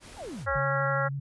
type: noise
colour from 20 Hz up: pink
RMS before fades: -47 dBFS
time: 0-0.47 s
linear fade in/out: 50 ms
type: exponential sweep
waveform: sine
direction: down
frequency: 987.8 to 35.21 Hz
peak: -36 dBFS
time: 0.16-0.61 s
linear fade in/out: 50 ms
type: harmonic tone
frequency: 275.1 Hz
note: C#4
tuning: 13 cents flat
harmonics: 2 / 3 / 4 / 5 / 6 / 7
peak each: -30 / -36 / -35 / -29 / -34 / -37 dBFS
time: 0.46-1.09 s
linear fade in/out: 20 ms
type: tone with vibrato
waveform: sine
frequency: 138.59 Hz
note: C#3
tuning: in tune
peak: -30 dBFS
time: 0.55-1.2 s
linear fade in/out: 10 ms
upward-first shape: sine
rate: 12 Hz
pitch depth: 31 cents each way
effects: resampled to 24000 Hz